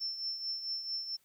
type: tone with tremolo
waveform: sine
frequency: 5360 Hz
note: E8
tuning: 28 cents sharp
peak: -32 dBFS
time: 0-1.17 s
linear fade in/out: 20 ms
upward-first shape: triangle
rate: 4.5 Hz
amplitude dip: 65%
effects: white hiss -71 dBFS RMS until 1.24 s